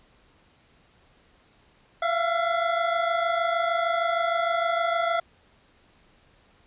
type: tone pair together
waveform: 25% pulse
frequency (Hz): 672 / 698.5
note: E5 / F5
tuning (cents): +33 / 0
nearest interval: minor second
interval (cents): 67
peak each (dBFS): -20 / -24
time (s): 2.02-5.2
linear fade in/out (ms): 5
effects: pink hiss -60 dBFS RMS until 6.66 s + resampled to 8000 Hz